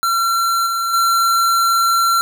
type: tone with level steps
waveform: square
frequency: 1361 Hz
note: F6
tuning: 45 cents flat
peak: -15 / -18 / -13 dBFS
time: 0.03-2.21 s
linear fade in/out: 0 ms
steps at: 0.66 / 0.93 s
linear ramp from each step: 10 ms
effects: none